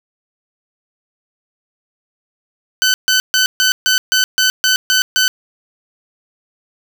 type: tone bursts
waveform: 15% pulse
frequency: 1515 Hz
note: F#6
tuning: 40 cents sharp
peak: -4 dBFS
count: 10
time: 2.82-5.28 s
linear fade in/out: 0 ms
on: 120 ms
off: 140 ms
effects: none